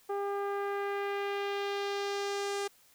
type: tone with low-pass filter sweep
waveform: sawtooth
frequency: 401.4 Hz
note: G4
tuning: 41 cents sharp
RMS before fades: -34 dBFS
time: 0.09-2.68 s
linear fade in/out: 10 ms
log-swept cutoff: 970 to 8500 Hz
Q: 1.3
effects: white hiss -63 dBFS RMS until 2.94 s